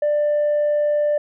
sine tone, 592 Hz, D5, 14 cents sharp, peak -14 dBFS, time 0.02-1.18 s, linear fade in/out 5 ms, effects tanh soft clip ceiling -14 dBFS

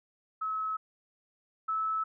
sine tone pair in turn, 1290 / 1304.2 Hz, E6 / E6, -38 / -19 cents, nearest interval unison, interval 19 cents, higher second, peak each -30 / -28 dBFS, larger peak second, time 0.41-0.77 / 1.68-2.04 s, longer neither, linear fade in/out 10 ms, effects none

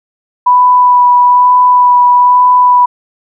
sine tone with vibrato, 987.8 Hz, B5, in tune, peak -3 dBFS, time 0.46-2.86 s, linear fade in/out 10 ms, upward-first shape sine, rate 1.1 Hz, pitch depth 12 cents each way, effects none

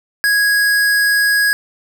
square tone, 1657 Hz, G#6, 4 cents flat, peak -12 dBFS, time 0.24-1.53 s, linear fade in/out 0 ms, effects none

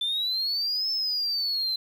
sine exponential two-way sweep, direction up then down, 3520 to 5290 to 4052 Hz, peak -23 dBFS, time 0.01-1.76 s, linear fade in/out 5 ms, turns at 0.91 s, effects tanh soft clip ceiling -22 dBFS + 9-bit

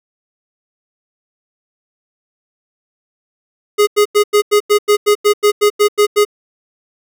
square tone bursts, 415.3 Hz, G#4, in tune, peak -8 dBFS, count 14, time 3.78-6.251 s, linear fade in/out 20 ms, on 92 ms, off 91 ms, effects none

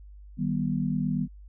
sine chord, Eb augmented, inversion none, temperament just, 155.56 / 194.45 / 243.1 Hz, Eb3 / G3 / B3, 0 / -14 / -27 cents, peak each -29 dBFS, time 0.37-1.28 s, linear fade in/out 50 ms, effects added 50 Hz sine -44 dBFS peak until 1.48 s

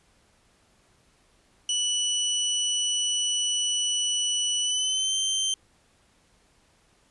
25% pulse tone with pitch glide, 2960 to 3123 Hz, F#7 to G7, 0 to -7 cents, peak -20 dBFS, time 1.69-5.54 s, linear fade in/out 2 ms, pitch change +93 cents, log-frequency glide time 4.61-5.16 s, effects pink hiss -63 dBFS RMS until 7.1 s + resampled to 24000 Hz

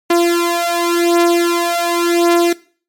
sawtooth beating tone pair, 343 / 343.9 Hz, F4 / F4, -31 / -27 cents, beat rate 0.9 Hz, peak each -11 dBFS, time 0.1-2.53 s, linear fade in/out 5 ms, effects noise-tail reverb RT60 0.4 s tail -19 dB re dry + MP3 64 kbps

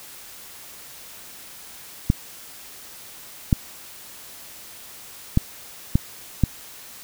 clicks, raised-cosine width 5 ms, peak -3 dBFS, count 5, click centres 2.101 / 3.528 / 5.374 / 5.955 / 6.437 s, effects white hiss -42 dBFS RMS until 7.03 s

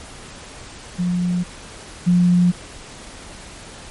sine tone pair in turn, 177.8 / 177.11 Hz, F3 / F3, +31 / +25 cents, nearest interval unison, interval 6 cents, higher first, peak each -17 / -11 dBFS, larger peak second, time 0.98-1.44 / 2.06-2.52 s, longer neither, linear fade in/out 20 ms, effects pink hiss -38 dBFS RMS until 3.9 s + MP3 48 kbps

